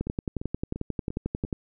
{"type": "two click trains", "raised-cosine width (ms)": 3, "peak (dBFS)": [-21, -15], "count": [5, 18], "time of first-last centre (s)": [[0.07, 1.449], [0.01, 1.528]], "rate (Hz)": [2.9, 11.2], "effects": []}